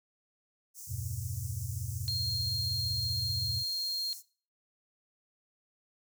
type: high-pass noise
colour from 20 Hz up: pink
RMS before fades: -46 dBFS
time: 0.74-4.23 s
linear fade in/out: 50 ms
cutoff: 5700 Hz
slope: 48 dB/octave
type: chord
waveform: sine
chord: E minor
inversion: none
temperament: equal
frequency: 82.41 / 98 / 123.47 Hz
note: E2 / G2 / B2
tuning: 0 / 0 / 0 cents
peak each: -41 / -38 / -38 dBFS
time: 0.87-3.64 s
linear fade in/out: 50 ms
type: tone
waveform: sine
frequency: 4228 Hz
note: C8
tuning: 17 cents sharp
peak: -30 dBFS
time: 2.08-4.13 s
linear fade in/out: 0 ms
effects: noise-tail reverb RT60 0.4 s tail -19 dB re dry